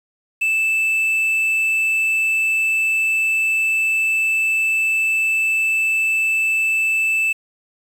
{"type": "tone with quantisation", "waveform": "triangle", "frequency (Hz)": 2637, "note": "E7", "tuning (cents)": 0, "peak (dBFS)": -14, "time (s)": [0.41, 7.33], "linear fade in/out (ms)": 10, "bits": 7, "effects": []}